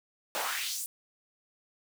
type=noise with high-pass filter sweep; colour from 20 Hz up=pink; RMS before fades=-34 dBFS; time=0.35-0.86 s; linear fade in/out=0 ms; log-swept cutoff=520 to 10000 Hz; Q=1.9; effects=none